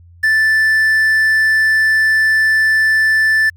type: tone with quantisation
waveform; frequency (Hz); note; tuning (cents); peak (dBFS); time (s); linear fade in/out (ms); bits
triangle; 1760; A6; 0; -8; 0.23-3.5; 10; 6
effects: added 86 Hz sine -40 dBFS peak until 3.56 s